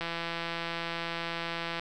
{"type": "click train", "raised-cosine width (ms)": 0.3, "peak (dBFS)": -18, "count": 301, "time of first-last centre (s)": [0.01, 1.796], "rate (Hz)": 168, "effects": []}